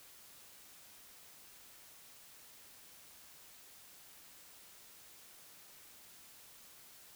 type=silence; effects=white hiss -58 dBFS RMS until 7.15 s